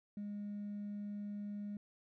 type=tone with hard clipping; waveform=triangle; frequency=205.5 Hz; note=G#3; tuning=18 cents flat; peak=-40 dBFS; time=0.17-1.77 s; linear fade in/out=2 ms; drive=2 dB; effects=none